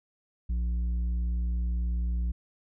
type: tone with tanh clipping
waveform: sine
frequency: 59.2 Hz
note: A#1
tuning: 27 cents sharp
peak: -27 dBFS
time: 0.49-2.32 s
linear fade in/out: 10 ms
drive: 6 dB
effects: none